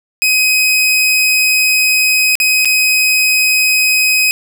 sawtooth tone with dropouts, 2522 Hz, D#7, 23 cents sharp, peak -6 dBFS, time 0.22-4.31 s, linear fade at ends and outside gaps 0 ms, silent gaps 2.354-2.401 / 2.648-2.655 s, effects none

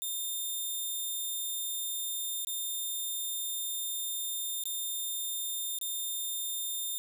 5% pulse tone with dropouts, 3624 Hz, A#7, 50 cents flat, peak -25 dBFS, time 0.02-6.98 s, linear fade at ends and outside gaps 0 ms, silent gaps 2.448-2.471 / 4.638-4.655 / 5.787-5.813 s, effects none

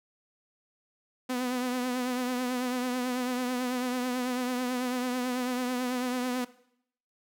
sawtooth tone with vibrato, 250.3 Hz, B3, 23 cents sharp, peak -25 dBFS, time 1.29-6.45 s, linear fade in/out 10 ms, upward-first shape triangle, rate 9.1 Hz, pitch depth 49 cents each way, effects noise-tail reverb RT60 0.7 s tail -18 dB re dry

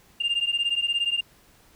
sine beating tone pair, 2794 / 2811 Hz, F7 / F7, 0 / +11 cents, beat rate 17 Hz, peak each -24 dBFS, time 0.2-1.21 s, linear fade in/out 10 ms, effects tanh soft clip ceiling -18 dBFS + pink hiss -57 dBFS RMS until 1.75 s

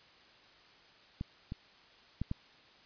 clicks, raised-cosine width 5 ms, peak -24 / -26 / -21 / -22 dBFS, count 4, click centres 1.211 / 1.521 / 2.216 / 2.314 s, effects white hiss -60 dBFS RMS until 2.85 s + resampled to 11025 Hz

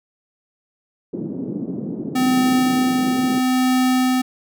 white band-pass noise, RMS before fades -27 dBFS, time 1.13-3.4 s, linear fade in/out 5 ms, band 170 to 320 Hz, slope 24 dB/octave
square tone with tremolo, 255.6 Hz, C4, 40 cents flat, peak -15 dBFS, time 2.15-4.22 s, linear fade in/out 10 ms, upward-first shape sine, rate 0.75 Hz, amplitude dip 30%
effects none

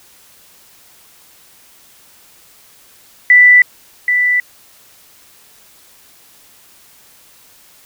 sine tone with echo, 1979 Hz, B6, 3 cents sharp, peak -3 dBFS, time 3.3-3.62 s, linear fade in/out 2 ms, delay 780 ms, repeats 1, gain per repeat -7 dB, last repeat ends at 4.4 s, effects white hiss -46 dBFS RMS until 7.85 s

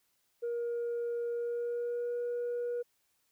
sine tone with pitch glide, 473 to 481.5 Hz, A#4 to B4, +25 to -44 cents, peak -30 dBFS, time 0.42-2.83 s, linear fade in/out 20 ms, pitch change +31 cents, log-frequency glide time 1.33-2.16 s, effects tanh soft clip ceiling -30 dBFS + white hiss -75 dBFS RMS until 3.31 s

